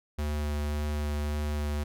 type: tone with vibrato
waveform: square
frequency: 74.2 Hz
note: D2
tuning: 18 cents sharp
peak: -29 dBFS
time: 0.18-1.84 s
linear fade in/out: 10 ms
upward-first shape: sine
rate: 1.8 Hz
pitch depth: 10 cents each way
effects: none